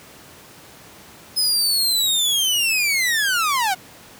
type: linear sweep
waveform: sawtooth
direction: down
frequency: 5110 to 712 Hz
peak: -14 dBFS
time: 1.36-3.75 s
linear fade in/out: 20 ms
effects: pink hiss -44 dBFS RMS until 4.19 s + high-pass 100 Hz 12 dB/octave